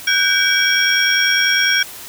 sine tone cluster, 1504 / 1594 / 2294 / 3275 / 5580 Hz, F#6 / G6 / D7 / G#7 / F8, +28 / +28 / -41 / -25 / -2 cents, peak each -19 dBFS, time 0.07-1.83 s, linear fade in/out 5 ms, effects white hiss -34 dBFS RMS until 2.08 s

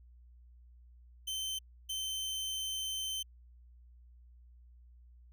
sawtooth tone bursts at uneven times, 3088 Hz, G7, 27 cents flat, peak -32 dBFS, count 2, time 1.27-1.59 / 1.89-3.23 s, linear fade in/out 10 ms, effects added 60 Hz sine -55 dBFS peak until 5.32 s

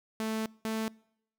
sawtooth tone pair in turn, 220 / 220.9 Hz, A3 / A3, 0 / +7 cents, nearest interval unison, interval 7 cents, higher second, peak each -27 dBFS, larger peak neither, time 0.2-0.46 / 0.65-0.88 s, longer first, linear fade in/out 0 ms, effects noise-tail reverb RT60 0.7 s tail -25 dB re dry

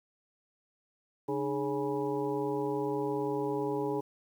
harmonic tone with a mistuned harmonic, 139.2 Hz, C#3, 8 cents sharp, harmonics 1 / 2 / 3 / 4 / 6 / 7, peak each -41 / -35 / -32 / -42 / -39 / -41 dBFS, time 1.28-4.01 s, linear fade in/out 10 ms, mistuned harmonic 2, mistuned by +130 cents, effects 10-bit

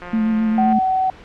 click train, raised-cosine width 0.5 ms, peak -19 dBFS, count 126, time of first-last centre 0.02-0.726 s, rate 177 Hz
sine tone with vibrato, 220 Hz, A3, in tune, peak -15 dBFS, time 0.13-0.79 s, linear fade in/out 5 ms, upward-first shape sine, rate 7.5 Hz, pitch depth 25 cents each way
sine tone, 754 Hz, F#5, 32 cents sharp, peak -15 dBFS, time 0.58-1.1 s, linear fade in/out 2 ms
effects pink hiss -42 dBFS RMS until 1.24 s + low-pass 3000 Hz 12 dB/octave

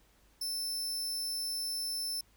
sawtooth tone, 5300 Hz, E8, 9 cents sharp, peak -31 dBFS, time 0.41-2.21 s, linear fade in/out 5 ms, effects added 50 Hz sine -66 dBFS peak until 2.36 s + pink hiss -67 dBFS RMS until 2.36 s

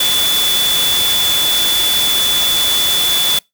sine tone in noise, 3461 Hz, A7, 29 cents flat, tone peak -13 dBFS, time 0-3.39 s, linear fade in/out 5 ms, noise white, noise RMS -18 dBFS, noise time 0-3.39 s, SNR +2 dB, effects noise-tail reverb RT60 0.2 s tail -26 dB re dry

